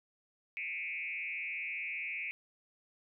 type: tone with frequency modulation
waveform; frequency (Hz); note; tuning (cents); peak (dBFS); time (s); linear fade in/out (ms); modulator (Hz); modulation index
sine; 2349; D7; 0; -36; 0.57-2.31; 0; 165; 1.4
effects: none